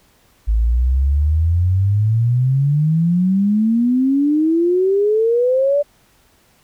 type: exponential sweep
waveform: sine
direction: up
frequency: 52.8 to 587.3 Hz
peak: -12 dBFS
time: 0.47-5.83 s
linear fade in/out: 20 ms
effects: pink hiss -55 dBFS RMS until 6.63 s